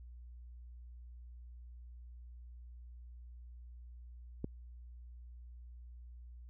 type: click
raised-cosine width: 3 ms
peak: -24 dBFS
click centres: 4.444 s
effects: added 60 Hz sine -49 dBFS peak until 6.49 s